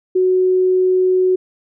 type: tone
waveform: sine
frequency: 370 Hz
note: F#4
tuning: in tune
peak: -11 dBFS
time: 0.15-1.36 s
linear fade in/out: 10 ms
effects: none